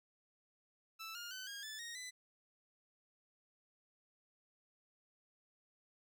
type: tone with pitch steps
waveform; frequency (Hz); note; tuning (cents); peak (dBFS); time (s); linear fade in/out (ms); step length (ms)
15% pulse; 1321 / 1415.8 / 1517.4 / 1626.3 / 1743.1 / 1868.2 / 2002; E6 / F6 / F#6 / G#6 / A6 / A#6 / B6; +3 / +23 / +43 / -37 / -17 / +3 / +23; -39; 0.99-2.11; 20; 160
effects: none